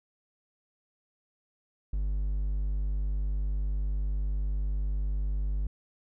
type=tone; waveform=triangle; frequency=50 Hz; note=G1; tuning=35 cents sharp; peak=-25 dBFS; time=1.93-5.67 s; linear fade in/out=5 ms; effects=none